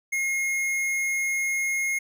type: tone with hard clipping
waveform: triangle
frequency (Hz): 2150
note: C7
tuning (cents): +47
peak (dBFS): -25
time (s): 0.12-1.99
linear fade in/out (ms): 10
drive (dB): 17
effects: none